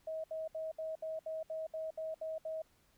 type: tone bursts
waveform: sine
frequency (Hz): 637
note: D#5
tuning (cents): +41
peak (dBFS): -37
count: 11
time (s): 0.07-2.62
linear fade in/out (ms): 5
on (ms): 170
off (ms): 68
effects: pink hiss -71 dBFS RMS until 2.97 s